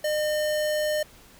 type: tone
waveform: square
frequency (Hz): 607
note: D#5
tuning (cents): -43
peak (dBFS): -24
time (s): 0.04-1.03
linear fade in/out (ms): 5
effects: added 49 Hz sine -59 dBFS peak until 1.39 s + pink hiss -52 dBFS RMS until 1.39 s